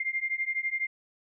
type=beating tone pair; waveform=sine; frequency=2102 / 2114 Hz; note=C7 / C7; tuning=+7 / +17 cents; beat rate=12 Hz; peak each=-31 dBFS; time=0-0.87 s; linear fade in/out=5 ms; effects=none